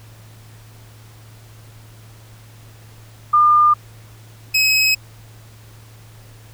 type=tone pair in turn; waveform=sine / 25% pulse; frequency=1205 / 2553 Hz; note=D6 / D#7; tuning=+44 / +44 cents; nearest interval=octave + minor second; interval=1300 cents; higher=second; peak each=-9 dBFS; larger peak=neither; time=3.33-3.74 / 4.54-4.95 s; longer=neither; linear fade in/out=10 ms; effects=added 110 Hz sine -41 dBFS peak until 6.53 s + pink hiss -48 dBFS RMS until 6.53 s